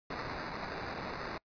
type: noise with sample-and-hold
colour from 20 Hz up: white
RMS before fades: -40 dBFS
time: 0.1-1.38 s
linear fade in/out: 5 ms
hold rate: 3150 Hz
effects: noise-tail reverb RT60 0.1 s tail -25 dB re dry + resampled to 11025 Hz